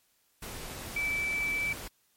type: tone in noise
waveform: sine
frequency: 2315 Hz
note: D7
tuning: 25 cents flat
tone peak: -28 dBFS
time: 0.96-1.73 s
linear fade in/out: 5 ms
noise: pink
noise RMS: -41 dBFS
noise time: 0.42-1.88 s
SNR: +10 dB
effects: white hiss -70 dBFS RMS until 2.16 s + MP3 64 kbps